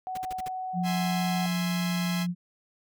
sine tone, 746 Hz, F#5, 14 cents sharp, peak -31 dBFS, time 0.07-1.46 s, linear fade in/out 0 ms
pink noise bursts, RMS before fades -41 dBFS, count 5, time 0.15-0.484 s, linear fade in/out 5 ms, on 26 ms, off 51 ms
sine tone with pitch glide, 177.4 to 176.38 Hz, F3 to F3, +27 to +17 cents, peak -26 dBFS, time 0.73-2.35 s, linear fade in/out 50 ms, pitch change -10 cents, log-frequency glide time 0.88-2.12 s
10% pulse chord, E augmented, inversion none, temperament equal, 659.3 / 830.6 / 1046.5 Hz, E5 / G#5 / B#5, 0 / 0 / 0 cents, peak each -29 dBFS, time 0.83-2.27 s, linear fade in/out 50 ms
effects none

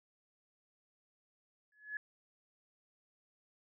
sine tone with exponential growth, 1700 Hz, G#6, 40 cents sharp, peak -34 dBFS, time 1.72-1.97 s, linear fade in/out 2 ms, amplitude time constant 54 ms, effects none

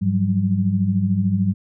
sine tone cluster, 101.6 / 179.5 / 193 Hz, G#2 / F3 / G3, -38 / +48 / -27 cents, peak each -21 / -23 / -19 dBFS, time 0.01-1.54 s, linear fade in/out 20 ms, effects none

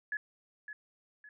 sine tone with echo, 1700 Hz, G#6, 40 cents sharp, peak -32 dBFS, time 0.12-0.17 s, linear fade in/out 2 ms, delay 560 ms, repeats 2, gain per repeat -9 dB, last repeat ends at 1.29 s, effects none

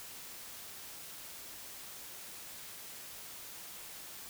silence, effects white hiss -48 dBFS RMS until 4.29 s

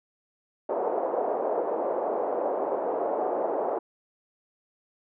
pink band-pass noise, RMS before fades -28 dBFS, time 0.69-3.79 s, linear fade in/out 5 ms, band 420 to 770 Hz, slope 24 dB/octave, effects none

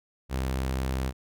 sawtooth tone, 65.41 Hz, C2, in tune, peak -23 dBFS, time 0.29-1.13 s, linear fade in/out 50 ms, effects none

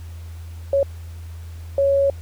sine tone bursts at uneven times, 554.4 Hz, C#5, in tune, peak -14 dBFS, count 2, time 0.73-0.83 / 1.78-2.1 s, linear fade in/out 2 ms, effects added 83 Hz sine -32 dBFS peak until 2.21 s + pink hiss -50 dBFS RMS until 2.21 s

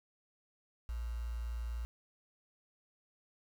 sine tone with quantisation, 58 Hz, A#1, 8 cents flat, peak -36 dBFS, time 0.89-1.85 s, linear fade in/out 0 ms, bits 9, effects none

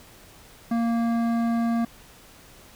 triangle tone with hard clipping, 232 Hz, A#3, 8 cents flat, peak -23 dBFS, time 0.71-1.85 s, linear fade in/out 5 ms, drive 16 dB, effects pink hiss -50 dBFS RMS until 2.75 s

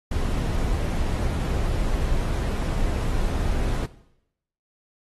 brown noise, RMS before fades -24 dBFS, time 0.11-3.86 s, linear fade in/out 5 ms, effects noise-tail reverb RT60 0.8 s tail -17 dB re dry + AAC 32 kbps

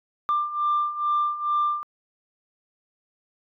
sine beating tone pair, 1187 / 1189.3 Hz, D6 / D6, +18 / +21 cents, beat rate 2.3 Hz, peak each -26 / -22 dBFS, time 0.29-1.83 s, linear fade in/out 0 ms, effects tanh soft clip ceiling -16 dBFS

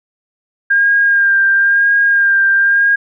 sine tone with vibrato, 1607 Hz, G6, 43 cents sharp, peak -8 dBFS, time 0.7-2.96 s, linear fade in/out 10 ms, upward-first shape sine, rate 0.99 Hz, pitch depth 24 cents each way, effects none

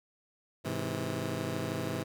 15% pulse chord, Ab augmented, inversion none, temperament just, 103.83 / 129.78 / 162.23 Hz, Ab2 / C3 / E3, 0 / -14 / -27 cents, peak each -31 dBFS, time 0.64-2.04 s, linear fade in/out 20 ms, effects none

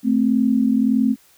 sine tone pair together, 220 / 261.6 Hz, A3 / C4, 0 / 0 cents, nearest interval minor third, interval 300 cents, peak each -17 dBFS, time 0.03-1.16 s, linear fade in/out 50 ms, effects white hiss -54 dBFS RMS until 1.37 s

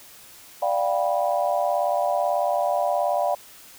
sine chord, G dominant seventh, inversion second, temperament just, 588 / 705.6 / 784 / 980 Hz, D5 / F5 / G5 / B5, +2 / +18 / 0 / -14 cents, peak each -24 / -24 / -27 / -30 dBFS, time 0.62-3.35 s, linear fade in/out 5 ms, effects white hiss -47 dBFS RMS until 3.78 s

